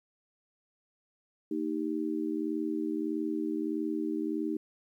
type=tone with amplitude modulation; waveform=sine; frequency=311.1 Hz; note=D#4; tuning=in tune; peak=-25 dBFS; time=1.51-4.57 s; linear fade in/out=5 ms; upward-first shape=sine; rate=81.6 Hz; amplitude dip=100%; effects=11-bit